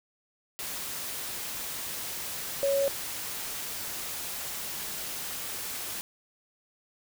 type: tone in noise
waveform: sine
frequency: 554.4 Hz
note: C#5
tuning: in tune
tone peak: -23 dBFS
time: 2.63-2.88 s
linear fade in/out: 0 ms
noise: white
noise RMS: -36 dBFS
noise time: 0.59-6.01 s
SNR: +10 dB
effects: none

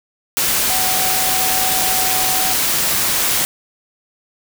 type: tone in noise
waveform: sine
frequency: 750 Hz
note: F#5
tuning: 23 cents sharp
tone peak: -23 dBFS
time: 0.7-2.53 s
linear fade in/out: 0 ms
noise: white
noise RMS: -17 dBFS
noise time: 0.37-3.45 s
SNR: -9 dB
effects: none

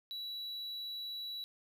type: tone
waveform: triangle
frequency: 3924 Hz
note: B7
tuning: 12 cents flat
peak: -38 dBFS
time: 0.11-1.44 s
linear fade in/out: 0 ms
effects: none

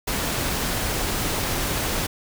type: noise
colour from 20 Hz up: pink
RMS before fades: -25 dBFS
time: 0.07-2.07 s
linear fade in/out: 10 ms
effects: none

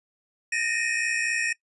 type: tone cluster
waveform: square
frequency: 1797 / 1861 / 2422 / 2537 Hz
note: A6 / A#6 / D#7 / D#7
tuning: +36 / -3 / -47 / +33 cents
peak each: -34 / -29 / -33 / -29 dBFS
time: 0.52-1.53 s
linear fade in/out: 5 ms
effects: noise-tail reverb RT60 0.1 s tail -21 dB re dry + resampled to 24000 Hz

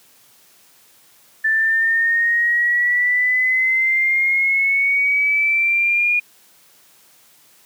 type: exponential sweep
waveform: sine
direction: up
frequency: 1760 to 2441 Hz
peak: -14 dBFS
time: 1.44-6.2 s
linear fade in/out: 10 ms
effects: white hiss -52 dBFS RMS until 7.65 s + high-pass 100 Hz 12 dB/octave

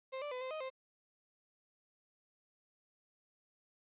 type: tone with pitch steps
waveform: 35% pulse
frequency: 526 / 586 / 504 / 518 / 624 / 524 Hz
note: C5 / D5 / B4 / C5 / D#5 / C5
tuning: +9 / -4 / +35 / -17 / +5 / +2 cents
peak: -38 dBFS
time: 0.12-0.702 s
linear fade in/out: 20 ms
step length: 97 ms
effects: resampled to 8000 Hz + 12-bit

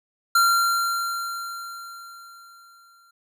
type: tone with exponential decay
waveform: square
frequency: 1377 Hz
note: F6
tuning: 25 cents flat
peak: -15 dBFS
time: 0.35-3.11 s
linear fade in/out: 5 ms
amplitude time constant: 600 ms
effects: none

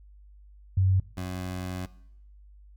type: tone pair in turn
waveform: sine / 20% pulse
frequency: 94.6 / 91.59 Hz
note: F#2 / F#2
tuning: +39 / -17 cents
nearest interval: minor second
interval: 56 cents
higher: first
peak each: -19 / -27 dBFS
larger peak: first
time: 0.77-1 / 1.17-1.86 s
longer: second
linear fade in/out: 5 ms
effects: noise-tail reverb RT60 0.8 s tail -20 dB re dry + added 50 Hz sine -49 dBFS peak until 2.76 s

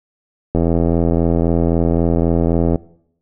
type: click train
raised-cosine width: 2 ms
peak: -3 dBFS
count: 186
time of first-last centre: 0.55-2.758 s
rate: 83.8 Hz
effects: noise-tail reverb RT60 0.7 s tail -21 dB re dry

